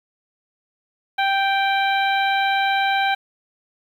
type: harmonic tone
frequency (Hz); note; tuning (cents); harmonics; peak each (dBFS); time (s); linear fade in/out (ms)
784; G5; 0; 1 / 2 / 3 / 4 / 5; -19 / -23 / -26 / -30 / -30; 1.18-3.15; 10
effects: 8-bit